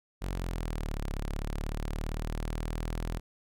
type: linear two-way sweep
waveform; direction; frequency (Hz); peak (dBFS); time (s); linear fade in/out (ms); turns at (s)
sawtooth; down then up; 47 to 35 to 41.52; -28; 0.21-3.2; 20; 1.04
effects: none